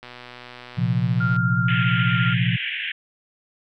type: click train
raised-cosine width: 0.3 ms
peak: -23 dBFS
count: 165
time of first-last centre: 0.03-1.363 s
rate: 123 Hz
type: chord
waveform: sine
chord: Bb suspended second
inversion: none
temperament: just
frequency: 116.54 / 131.11 / 174.81 Hz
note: Bb2 / C3 / F3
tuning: 0 / +4 / +2 cents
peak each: -22 / -23 / -23 dBFS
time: 0.77-2.57 s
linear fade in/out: 20 ms
type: tone with vibrato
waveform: sine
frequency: 1396.9 Hz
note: F6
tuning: in tune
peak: -23 dBFS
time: 1.2-2.34 s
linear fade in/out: 10 ms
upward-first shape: sine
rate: 11 Hz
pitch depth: 12 cents each way
type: band-pass noise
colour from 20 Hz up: white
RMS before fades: -28 dBFS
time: 1.68-2.92 s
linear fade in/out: 5 ms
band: 1600 to 3200 Hz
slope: 96 dB/octave
effects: none